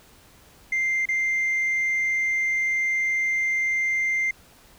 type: tone with dropouts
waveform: sine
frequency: 2093 Hz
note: C7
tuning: in tune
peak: -19 dBFS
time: 0.72-4.31 s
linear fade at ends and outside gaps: 5 ms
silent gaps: 1.056-1.087 s
effects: tanh soft clip ceiling -19 dBFS + pink hiss -53 dBFS RMS until 4.78 s